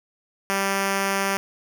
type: tone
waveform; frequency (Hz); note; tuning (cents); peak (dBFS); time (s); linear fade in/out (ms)
5% pulse; 196; G3; 0; -10; 0.5-1.37; 0
effects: none